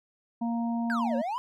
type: harmonic tone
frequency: 233.1 Hz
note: A#3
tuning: in tune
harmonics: 1 / 3 / 4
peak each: -27 / -37 / -39 dBFS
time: 0.41-1.22 s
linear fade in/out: 10 ms
type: exponential two-way sweep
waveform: triangle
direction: down then up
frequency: 1661.2 to 523.3 to 1043 Hz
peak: -27 dBFS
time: 0.9-1.38 s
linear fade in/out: 0 ms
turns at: 1.16 s
effects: none